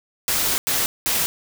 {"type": "noise bursts at uneven times", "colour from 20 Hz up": "white", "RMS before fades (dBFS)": -21, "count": 3, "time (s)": [[0.28, 0.58], [0.67, 0.86], [1.06, 1.26]], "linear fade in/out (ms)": 0, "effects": []}